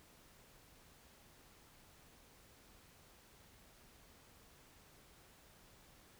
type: silence
effects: pink hiss -64 dBFS RMS until 6.19 s